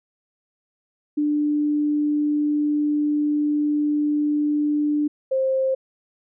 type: tone pair in turn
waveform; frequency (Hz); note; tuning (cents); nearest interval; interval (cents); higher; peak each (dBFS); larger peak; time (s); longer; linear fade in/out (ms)
sine; 296.5 / 528.3; D4 / C5; +17 / +17; minor seventh; 1000; second; -18; neither; 1.17-5.08 / 5.31-5.75; first; 10
effects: none